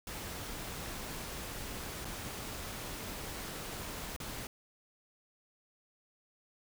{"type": "noise with dropouts", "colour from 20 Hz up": "pink", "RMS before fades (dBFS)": -42, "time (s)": [0.07, 4.47], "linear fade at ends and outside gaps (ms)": 2, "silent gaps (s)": [[2.047, 2.052], [4.164, 4.201]], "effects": []}